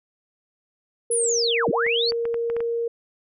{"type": "tone", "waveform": "sine", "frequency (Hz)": 466.2, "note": "A#4", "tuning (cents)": 0, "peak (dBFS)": -22, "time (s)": [1.1, 2.88], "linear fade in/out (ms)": 5}
{"type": "linear two-way sweep", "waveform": "sine", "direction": "down then up", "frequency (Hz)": [10410, 127.3, 4657], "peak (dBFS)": -21, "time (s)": [1.11, 2.11], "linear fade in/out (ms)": 5, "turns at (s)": 1.69}
{"type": "clicks", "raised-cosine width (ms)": 0.5, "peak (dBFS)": -20, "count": 7, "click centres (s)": [1.865, 2.121, 2.254, 2.343, 2.5, 2.566, 2.605]}
{"effects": []}